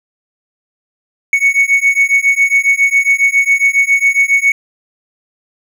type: beating tone pair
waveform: triangle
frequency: 2217 / 2224.3 Hz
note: C#7 / C#7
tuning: 0 / +5 cents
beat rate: 7.3 Hz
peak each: -10 dBFS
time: 1.33-4.52 s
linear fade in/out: 2 ms
effects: none